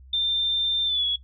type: tone with pitch glide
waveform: sine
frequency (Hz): 3586 to 3365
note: A7 to G#7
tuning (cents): +32 to +22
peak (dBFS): -21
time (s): 0.13-1.16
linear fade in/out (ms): 5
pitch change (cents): -110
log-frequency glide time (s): 0.85-1.05
effects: noise-tail reverb RT60 0.1 s tail -18 dB re dry + added 65 Hz sine -45 dBFS peak until 1.23 s